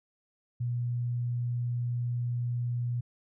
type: tone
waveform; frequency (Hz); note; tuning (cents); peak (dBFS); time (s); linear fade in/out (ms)
sine; 121; B2; -35; -28; 0.6-3.01; 10
effects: none